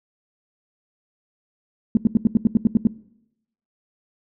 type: tone bursts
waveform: sine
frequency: 223.7 Hz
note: A3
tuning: 29 cents sharp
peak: -11 dBFS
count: 10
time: 1.95-2.871 s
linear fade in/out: 2 ms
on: 21 ms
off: 79 ms
effects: noise-tail reverb RT60 0.8 s tail -20 dB re dry